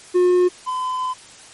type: tone pair in turn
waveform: triangle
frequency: 359.7 / 1017.4 Hz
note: F#4 / C6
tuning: -49 / -49 cents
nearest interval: octave + tritone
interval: 1800 cents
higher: second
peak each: -10 / -19 dBFS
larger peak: first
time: 0.14-0.49 / 0.66-1.14 s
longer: second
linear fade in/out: 20 ms
effects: white hiss -43 dBFS RMS until 1.53 s + MP3 48 kbps